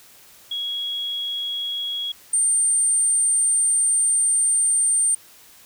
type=tone pair in turn; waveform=sine; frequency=3322 / 8869 Hz; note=G#7 / C#9; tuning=0 / 0 cents; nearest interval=octave + perfect fourth; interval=1700 cents; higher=second; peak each=-24 / -16 dBFS; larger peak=second; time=0.51-2.12 / 2.33-5.15 s; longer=second; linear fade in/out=5 ms; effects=white hiss -49 dBFS RMS until 5.65 s